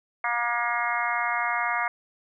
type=harmonic tone; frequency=237.9 Hz; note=A#3; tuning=35 cents sharp; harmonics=3 / 4 / 5 / 6 / 7 / 8 / 9; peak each=-31 / -31 / -30 / -33 / -33 / -34 / -30 dBFS; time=0.24-1.88 s; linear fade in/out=2 ms; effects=none